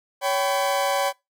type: tone cluster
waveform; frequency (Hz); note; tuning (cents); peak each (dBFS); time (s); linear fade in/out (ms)
40% pulse; 561 / 775 / 1001; C#5 / G5 / B5; +21 / -20 / +23; -23 / -24 / -27; 0.21-1.13; 50
effects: noise-tail reverb RT60 0.2 s tail -22 dB re dry